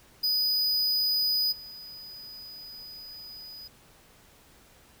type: tone with level steps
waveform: square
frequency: 4969 Hz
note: D#8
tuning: 3 cents flat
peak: -24 / -42 dBFS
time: 0.23-3.68 s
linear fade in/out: 10 ms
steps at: 1.51 s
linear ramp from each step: 20 ms
effects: pink hiss -57 dBFS RMS until 5 s